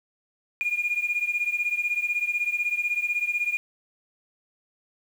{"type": "beating tone pair", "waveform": "sine", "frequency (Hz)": [2423, 2439], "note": ["D#7", "D#7"], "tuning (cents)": [-47, -35], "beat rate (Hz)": 16, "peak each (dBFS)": [-25, -27], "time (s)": [0.61, 3.57], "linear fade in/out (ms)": 0, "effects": ["tanh soft clip ceiling -17 dBFS", "8-bit"]}